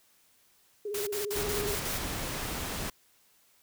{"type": "tone with vibrato", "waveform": "sine", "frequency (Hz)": 410.5, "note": "G#4", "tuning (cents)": -20, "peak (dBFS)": -32, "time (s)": [0.85, 1.75], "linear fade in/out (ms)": 5, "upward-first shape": "sine", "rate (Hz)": 17, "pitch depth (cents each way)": 61}
{"type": "noise bursts", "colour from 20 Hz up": "white", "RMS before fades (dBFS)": -36, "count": 6, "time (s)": [0.94, 1.98], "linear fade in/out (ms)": 5, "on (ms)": 130, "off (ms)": 52}
{"type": "noise", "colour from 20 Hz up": "pink", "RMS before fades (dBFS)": -35, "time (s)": [1.35, 2.9], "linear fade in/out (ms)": 5}
{"effects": ["white hiss -65 dBFS RMS until 3.62 s"]}